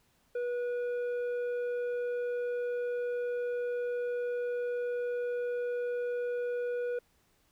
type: tone with tanh clipping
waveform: triangle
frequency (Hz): 486.3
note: B4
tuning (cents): -27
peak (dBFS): -32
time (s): 0.35-6.99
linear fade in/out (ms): 5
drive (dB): 11
effects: pink hiss -70 dBFS RMS until 7.51 s